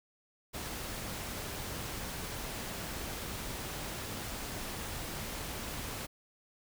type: noise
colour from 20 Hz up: pink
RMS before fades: -40 dBFS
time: 0.53-6.07 s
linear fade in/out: 20 ms
effects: none